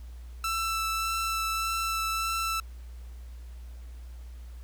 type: tone with vibrato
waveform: sawtooth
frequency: 1328 Hz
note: E6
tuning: 12 cents sharp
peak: -24 dBFS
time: 0.44-2.6 s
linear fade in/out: 2 ms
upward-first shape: sine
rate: 1.7 Hz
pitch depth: 10 cents each way
effects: added 60 Hz sine -40 dBFS peak until 4.63 s + pink hiss -60 dBFS RMS until 4.63 s